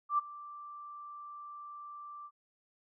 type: tone with ADSR envelope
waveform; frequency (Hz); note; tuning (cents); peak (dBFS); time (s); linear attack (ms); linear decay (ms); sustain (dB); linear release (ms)
sine; 1174.7; D6; 0; -24; 0.09-2.31; 93; 17; -20; 56
effects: none